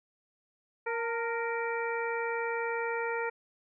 harmonic tone with a mistuned harmonic, 466.2 Hz, A#4, in tune, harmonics 1 / 2 / 3 / 4 / 5, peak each -33 / -36 / -38 / -39 / -40 dBFS, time 0.86-3.3 s, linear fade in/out 10 ms, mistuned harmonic 2, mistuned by -42 cents, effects none

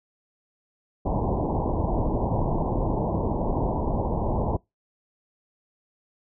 pink low-pass noise, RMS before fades -25 dBFS, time 1.05-4.57 s, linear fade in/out 10 ms, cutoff 1000 Hz, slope 96 dB/octave, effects noise-tail reverb RT60 0.2 s tail -25 dB re dry

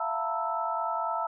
sine tone cluster, 671 / 715 / 897 / 967 / 1315 Hz, E5 / F5 / A5 / B5 / E6, +31 / +41 / +33 / -37 / -5 cents, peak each -34 / -39 / -32 / -37 / -32 dBFS, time 0-1.27 s, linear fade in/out 5 ms, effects none

